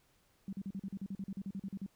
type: tone bursts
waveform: sine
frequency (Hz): 194.5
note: G3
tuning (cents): -13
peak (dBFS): -37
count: 16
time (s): 0.48-1.863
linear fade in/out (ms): 2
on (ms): 48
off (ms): 41
effects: pink hiss -71 dBFS RMS until 1.95 s